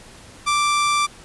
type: tone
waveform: sawtooth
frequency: 1174.7 Hz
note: D6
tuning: in tune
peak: -13 dBFS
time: 0.46-1.07 s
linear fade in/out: 20 ms
effects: pink hiss -44 dBFS RMS until 1.24 s + resampled to 24000 Hz